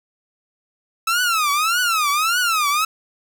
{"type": "tone with vibrato", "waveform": "sawtooth", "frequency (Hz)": 1300, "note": "E6", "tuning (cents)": -24, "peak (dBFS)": -13, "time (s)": [1.07, 2.85], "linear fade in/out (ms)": 5, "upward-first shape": "triangle", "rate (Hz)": 1.7, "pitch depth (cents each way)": 250, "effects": ["8-bit"]}